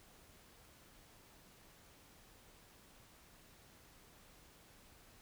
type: silence
effects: pink hiss -63 dBFS RMS until 5.21 s